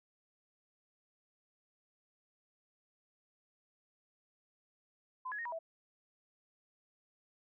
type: tone with pitch steps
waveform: sine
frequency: 1020 / 1684 / 1858 / 964 / 655 Hz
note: C6 / G#6 / A#6 / B5 / E5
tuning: -44 / +24 / -6 / -42 / -11 cents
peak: -38 dBFS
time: 5.25-5.59 s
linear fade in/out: 10 ms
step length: 68 ms
effects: none